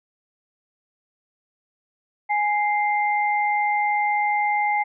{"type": "tone pair together", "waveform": "sine", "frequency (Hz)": [831.5, 2094], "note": ["G#5", "C7"], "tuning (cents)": [2, 1], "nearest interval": "octave + major third", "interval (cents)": 1599, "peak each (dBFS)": [-20, -24], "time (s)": [2.29, 4.84], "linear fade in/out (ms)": 20, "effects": []}